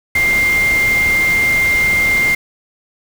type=tone in noise; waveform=sine; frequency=2100 Hz; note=C7; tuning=6 cents sharp; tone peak=-11 dBFS; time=0.15-2.35 s; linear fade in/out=5 ms; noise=pink; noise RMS=-24 dBFS; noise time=0.15-2.35 s; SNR=+10 dB; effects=none